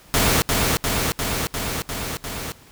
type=noise with echo; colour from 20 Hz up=pink; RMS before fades=-18 dBFS; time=0.14-0.42 s; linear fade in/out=0 ms; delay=350 ms; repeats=6; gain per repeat=-2 dB; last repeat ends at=2.52 s; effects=pink hiss -49 dBFS RMS until 2.71 s

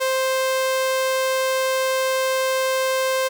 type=tone; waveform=sawtooth; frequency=524 Hz; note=C5; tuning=2 cents sharp; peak=-15 dBFS; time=0-3.29 s; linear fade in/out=20 ms; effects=none

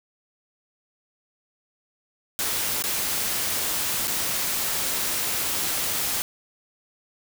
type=noise with dropouts; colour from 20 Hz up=white; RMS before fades=-26 dBFS; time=2.39-6.22 s; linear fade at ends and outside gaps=0 ms; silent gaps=2.823-2.839 / 4.073-4.079 s; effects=none

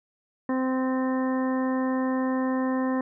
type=harmonic tone; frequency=259.5 Hz; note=C4; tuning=14 cents flat; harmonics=1 / 2 / 3 / 4 / 5 / 6 / 7; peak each=-24 / -31 / -37 / -34 / -45 / -47 / -39 dBFS; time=0.49-3.01 s; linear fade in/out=2 ms; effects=none

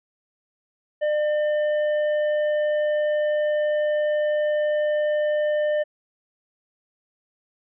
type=tone with tanh clipping; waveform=triangle; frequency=601 Hz; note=D5; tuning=40 cents sharp; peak=-21 dBFS; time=1.01-5.84 s; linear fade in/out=20 ms; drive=12 dB; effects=resampled to 8000 Hz

